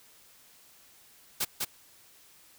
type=noise with echo; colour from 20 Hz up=white; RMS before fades=-29 dBFS; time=1.4-1.45 s; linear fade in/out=10 ms; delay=200 ms; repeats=1; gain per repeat=-2 dB; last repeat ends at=1.65 s; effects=white hiss -58 dBFS RMS until 2.58 s